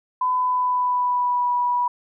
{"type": "tone with pitch glide", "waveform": "sine", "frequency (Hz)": [1007, 977.2], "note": ["B5", "B5"], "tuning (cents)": [33, -19], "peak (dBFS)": -18, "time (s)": [0.21, 1.88], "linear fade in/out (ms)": 5, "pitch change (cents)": -52, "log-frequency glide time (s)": [0.31, 1.51], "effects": []}